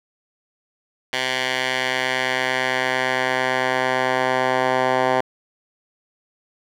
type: tone with band-pass filter sweep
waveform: 10% pulse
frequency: 128.9 Hz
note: C3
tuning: 26 cents flat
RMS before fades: -21 dBFS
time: 1.13-5.21 s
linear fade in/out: 2 ms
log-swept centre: 2700 to 1000 Hz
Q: 1.2
effects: none